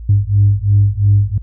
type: beating tone pair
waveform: sine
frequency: 100 / 102.9 Hz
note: G2 / G#2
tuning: +35 / -16 cents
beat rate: 2.9 Hz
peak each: -11 dBFS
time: 0.09-1.38 s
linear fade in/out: 5 ms
effects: tanh soft clip ceiling -2 dBFS + added 56 Hz sine -26 dBFS peak until 1.42 s